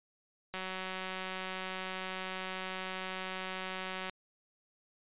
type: click train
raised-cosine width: 0.3 ms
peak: -23 dBFS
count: 666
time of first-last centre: 0.54-4.096 s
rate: 187 Hz
effects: resampled to 8000 Hz